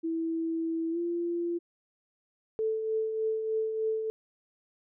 sine tone with pitch glide, 327.6 to 343.3 Hz, E4 to F4, -11 to -30 cents, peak -28 dBFS, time 0.03-1.59 s, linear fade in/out 20 ms, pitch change +81 cents, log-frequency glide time 0.91-0.98 s
sine tone with tremolo, 440 Hz, A4, in tune, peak -25 dBFS, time 2.59-4.1 s, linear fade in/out 0 ms, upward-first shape triangle, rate 3.3 Hz, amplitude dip 50%
effects none

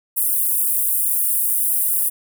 pink high-pass noise, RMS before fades -19 dBFS, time 0.16-2.1 s, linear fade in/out 20 ms, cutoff 9500 Hz, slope 48 dB/octave, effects none

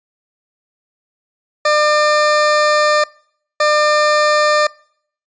20% pulse tone bursts at uneven times, 600 Hz, D5, 37 cents sharp, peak -6 dBFS, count 2, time 1.65-3.04 / 3.6-4.67 s, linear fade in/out 5 ms, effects noise-tail reverb RT60 0.6 s tail -24 dB re dry + resampled to 16000 Hz

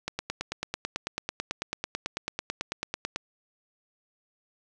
click train, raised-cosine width 0.2 ms, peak -13 dBFS, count 29, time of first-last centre 0.08-3.16 s, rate 9.09 Hz, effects none

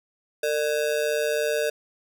square ring-modulated tone, 526 Hz, C5, 9 cents sharp, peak -20 dBFS, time 0.43-1.7 s, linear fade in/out 5 ms, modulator 71.5 Hz, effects none

